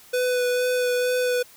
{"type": "tone with vibrato", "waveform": "square", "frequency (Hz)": 497.1, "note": "B4", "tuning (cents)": 11, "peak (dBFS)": -21, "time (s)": [0.13, 1.43], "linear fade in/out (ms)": 10, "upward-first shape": "sine", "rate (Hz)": 2.2, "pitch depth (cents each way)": 13, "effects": ["white hiss -50 dBFS RMS until 1.56 s"]}